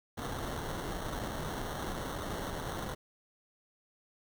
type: noise with sample-and-hold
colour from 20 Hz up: pink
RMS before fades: -38 dBFS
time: 0.17-2.95 s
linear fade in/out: 10 ms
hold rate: 2450 Hz
effects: none